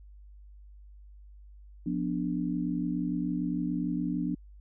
sine chord, B diminished, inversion second, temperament equal with one note detuned, 176.34 / 246.9 / 293.7 Hz, F3 / B3 / D4, +17 / 0 / 0 cents, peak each -32 / -33 / -32 dBFS, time 1.86-4.35 s, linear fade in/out 5 ms, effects added 50 Hz sine -48 dBFS peak until 4.6 s

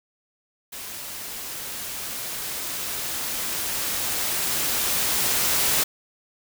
white noise with level ramp, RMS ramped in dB -36 to -21 dBFS, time 0.72-5.84 s, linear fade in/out 10 ms, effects none

